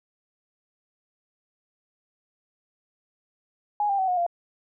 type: tone with pitch steps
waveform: sine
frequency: 830.6 / 793.5 / 758.2 / 724.3 / 692 Hz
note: G#5 / G5 / F#5 / F#5 / F5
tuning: 0 / +21 / +42 / -37 / -16 cents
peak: -21 dBFS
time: 3.8-4.265 s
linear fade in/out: 2 ms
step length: 93 ms
effects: none